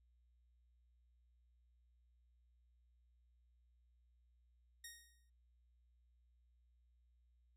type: tone with exponential decay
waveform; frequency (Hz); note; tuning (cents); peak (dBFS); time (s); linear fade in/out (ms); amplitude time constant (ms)
10% pulse; 1864.7; A#6; 0; -40; 4.84-5.3; 5; 100
effects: noise-tail reverb RT60 0.1 s tail -22 dB re dry + added 60 Hz sine -70 dBFS peak until 7.56 s